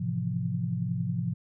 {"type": "chord", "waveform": "sine", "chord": "F major seventh", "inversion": "first", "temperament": "just", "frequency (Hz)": [109.13, 130.96, 163.7, 174.61], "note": ["A2", "C3", "E3", "F3"], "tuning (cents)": [-14, 2, -12, 0], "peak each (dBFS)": [-33, -32, -37, -31], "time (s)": [0, 1.34], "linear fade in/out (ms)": 10, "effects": []}